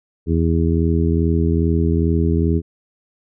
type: harmonic tone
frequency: 82.41 Hz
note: E2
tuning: in tune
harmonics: 1 / 2 / 3 / 4 / 5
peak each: -17 / -20 / -22 / -23 / -24 dBFS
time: 0.26-2.62 s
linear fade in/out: 50 ms
effects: none